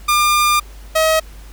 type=tone pair in turn; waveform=sawtooth; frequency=1201 / 636.2 Hz; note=D6 / D#5; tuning=+38 / +38 cents; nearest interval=major seventh; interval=1100 cents; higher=first; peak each=-8 dBFS; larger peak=neither; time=0.08-0.6 / 0.95-1.2 s; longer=first; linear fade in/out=10 ms; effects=added 50 Hz sine -34 dBFS peak until 1.52 s + pink hiss -45 dBFS RMS until 1.52 s